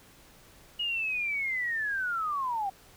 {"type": "linear sweep", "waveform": "sine", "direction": "down", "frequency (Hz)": [2896, 759], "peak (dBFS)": -28, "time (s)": [0.79, 2.7], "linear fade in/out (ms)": 10, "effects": ["pink hiss -56 dBFS RMS until 2.96 s"]}